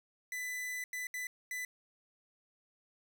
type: tone bursts at uneven times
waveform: 45% pulse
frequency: 1997 Hz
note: B6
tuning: 19 cents sharp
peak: -37 dBFS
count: 4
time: 0.32-0.84 / 0.93-1.07 / 1.14-1.27 / 1.51-1.65 s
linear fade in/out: 2 ms
effects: none